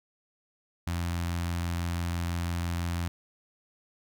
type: tone with notch filter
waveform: sawtooth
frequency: 86 Hz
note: F2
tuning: 26 cents flat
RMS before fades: -31 dBFS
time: 0.87-3.08 s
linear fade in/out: 0 ms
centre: 450 Hz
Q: 0.95
effects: none

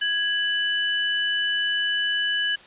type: tone pair together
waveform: sine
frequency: 1659.2 / 2982 Hz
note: G#6 / F#7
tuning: -2 / +13 cents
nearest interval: minor seventh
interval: 1015 cents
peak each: -24 dBFS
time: 0.01-2.56 s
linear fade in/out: 10 ms
effects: white hiss -48 dBFS RMS until 2.66 s + resampled to 8000 Hz

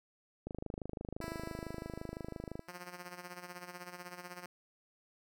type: click train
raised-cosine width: 2 ms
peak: -27 dBFS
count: 56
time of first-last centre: 0.47-2.594 s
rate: 25.9 Hz
type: tone with exponential decay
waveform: 10% pulse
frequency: 330 Hz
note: E4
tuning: 2 cents sharp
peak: -34 dBFS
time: 1.21-3.7 s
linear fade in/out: 5 ms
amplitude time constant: 540 ms
type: tone with tremolo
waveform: 5% pulse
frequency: 177.9 Hz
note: F3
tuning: 32 cents sharp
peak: -32 dBFS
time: 2.68-4.46 s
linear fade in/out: 2 ms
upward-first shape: sine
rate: 16 Hz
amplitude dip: 70%
effects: none

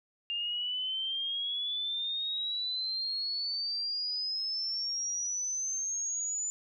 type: exponential sweep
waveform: sine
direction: up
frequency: 2800 to 7040 Hz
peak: -31 dBFS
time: 0.3-6.5 s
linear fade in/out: 0 ms
effects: none

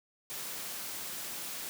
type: high-pass noise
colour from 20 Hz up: white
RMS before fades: -40 dBFS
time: 0.3-1.69 s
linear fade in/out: 0 ms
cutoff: 110 Hz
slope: 12 dB/octave
effects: none

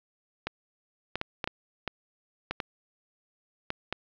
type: clicks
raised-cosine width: 0.3 ms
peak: -14 dBFS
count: 10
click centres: 0.47 / 1.156 / 1.214 / 1.442 / 1.475 / 1.877 / 2.51 / 2.602 / 3.704 / 3.926 s
effects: low-pass 5000 Hz 12 dB/octave + 9-bit

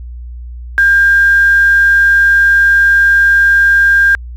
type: tone with quantisation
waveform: sine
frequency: 1600 Hz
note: G6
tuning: 35 cents sharp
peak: -5 dBFS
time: 0.78-4.15 s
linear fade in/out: 0 ms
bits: 5
effects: added 60 Hz sine -24 dBFS peak until 4.36 s + resampled to 32000 Hz

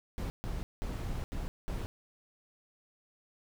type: noise bursts at uneven times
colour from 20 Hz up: brown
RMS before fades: -36 dBFS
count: 5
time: 0.18-0.3 / 0.44-0.63 / 0.82-1.24 / 1.32-1.48 / 1.68-1.86 s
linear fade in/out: 0 ms
effects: none

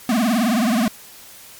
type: tone with vibrato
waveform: square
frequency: 230 Hz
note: A#3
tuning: 23 cents flat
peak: -16 dBFS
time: 0.09-0.88 s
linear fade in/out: 2 ms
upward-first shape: triangle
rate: 19 Hz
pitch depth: 230 cents each way
effects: white hiss -42 dBFS RMS until 1.59 s + MP3 96 kbps

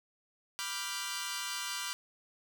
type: chord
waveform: 10% pulse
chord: G dominant seventh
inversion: first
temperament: equal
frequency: 987.8 / 1174.7 / 1396.9 / 1568 Hz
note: B5 / D6 / F6 / G6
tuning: 0 / 0 / 0 / 0 cents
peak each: -33 dBFS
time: 0.59-1.93 s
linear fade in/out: 0 ms
effects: none

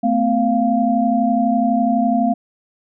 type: tone cluster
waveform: sine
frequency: 222.5 / 254.5 / 695 Hz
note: A3 / C4 / F5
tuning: +20 / -48 / -9 cents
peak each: -18 dBFS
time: 0.03-2.34 s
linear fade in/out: 10 ms
effects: none

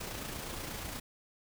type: noise with amplitude modulation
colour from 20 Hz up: pink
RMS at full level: -39 dBFS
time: 0-1 s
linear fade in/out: 10 ms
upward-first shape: sine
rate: 28.3 Hz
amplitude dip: 40%
effects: none

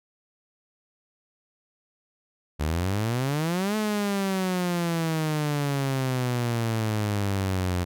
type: exponential two-way sweep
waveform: sawtooth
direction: up then down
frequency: 72 to 216.6 to 87.9 Hz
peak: -20 dBFS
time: 2.59-7.85 s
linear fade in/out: 20 ms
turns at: 3.76 s
effects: none

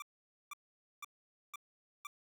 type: tone bursts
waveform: 25% pulse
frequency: 1174.7 Hz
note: D6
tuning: in tune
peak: -39 dBFS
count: 5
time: 0-2.07 s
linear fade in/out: 2 ms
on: 22 ms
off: 490 ms
effects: none

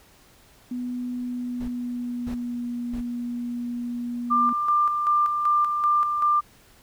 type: tone with pitch glide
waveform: sine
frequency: 246.9 to 240.8 Hz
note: B3 to B3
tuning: 0 to -44 cents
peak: -27 dBFS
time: 0.71-4.53 s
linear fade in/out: 5 ms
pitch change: -44 cents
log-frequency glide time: 1.18-2.7 s
type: noise bursts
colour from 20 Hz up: brown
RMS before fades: -35 dBFS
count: 3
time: 1.6-3.012 s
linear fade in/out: 10 ms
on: 84 ms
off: 580 ms
type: tone with tremolo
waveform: sine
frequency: 1191 Hz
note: D6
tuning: 24 cents sharp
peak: -17 dBFS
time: 4.3-6.41 s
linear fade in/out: 20 ms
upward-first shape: square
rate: 2.6 Hz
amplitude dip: 45%
effects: pink hiss -55 dBFS RMS until 6.82 s

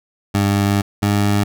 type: tone pair in turn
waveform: 20% pulse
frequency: 100.6 / 102.12 Hz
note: G2 / G#2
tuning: +45 / -29 cents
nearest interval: unison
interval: 26 cents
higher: second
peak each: -9 dBFS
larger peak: neither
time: 0.34-0.82 / 1.02-1.44 s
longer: first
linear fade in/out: 10 ms
effects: none

